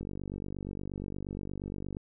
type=click train; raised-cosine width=3 ms; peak=-25 dBFS; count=96; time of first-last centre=0.01-1.969 s; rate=48.5 Hz; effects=none